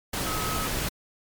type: tone in noise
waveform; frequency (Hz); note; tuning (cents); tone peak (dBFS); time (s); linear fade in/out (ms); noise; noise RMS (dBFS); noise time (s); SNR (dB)
sine; 1278; D#6; +46; -32; 0.26-0.67; 5; pink; -29; 0.13-0.89; -6
effects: MP3 96 kbps